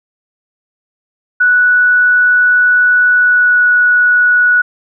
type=tone with pitch glide; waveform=sine; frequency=1476 to 1467.5 Hz; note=F#6 to F#6; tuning=-5 to -15 cents; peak=-6 dBFS; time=1.4-4.62 s; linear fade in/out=10 ms; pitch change=-10 cents; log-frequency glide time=3.14-3.67 s; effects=none